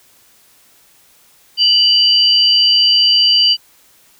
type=tone pair together; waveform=sine; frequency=2960 / 4705 Hz; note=F#7 / D8; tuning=0 / +2 cents; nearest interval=minor sixth; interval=802 cents; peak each=-11 dBFS; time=1.57-3.57 s; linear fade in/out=50 ms; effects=white hiss -50 dBFS RMS until 4.19 s